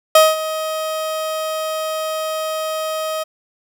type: tone with ADSR envelope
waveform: 30% pulse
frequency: 630 Hz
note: D#5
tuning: 21 cents sharp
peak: -3 dBFS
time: 0.15-3.24 s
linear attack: 4 ms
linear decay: 200 ms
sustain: -15 dB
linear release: 15 ms
effects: none